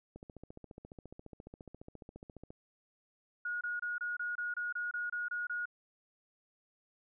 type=click train; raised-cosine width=2 ms; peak=-35 dBFS; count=35; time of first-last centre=0.16-2.505 s; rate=14.5 Hz
type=tone bursts; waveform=sine; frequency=1444 Hz; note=F#6; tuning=43 cents flat; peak=-34 dBFS; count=12; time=3.45-5.656 s; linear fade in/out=5 ms; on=160 ms; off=26 ms
effects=none